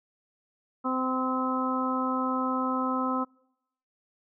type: harmonic tone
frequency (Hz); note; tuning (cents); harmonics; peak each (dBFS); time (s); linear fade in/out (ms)
258.4; C4; -21; 1 / 2 / 3 / 4 / 5; -29 / -35 / -37 / -32 / -31; 0.84-3.25; 20
effects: noise-tail reverb RT60 0.8 s tail -25 dB re dry